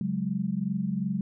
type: chord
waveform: sine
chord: C# suspended fourth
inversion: none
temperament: equal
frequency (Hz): 138.59 / 185 / 207.7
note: C#3 / F#3 / G#3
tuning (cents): 0 / 0 / 0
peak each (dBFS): -35 / -29 / -30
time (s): 0.01-1.21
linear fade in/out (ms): 2
effects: none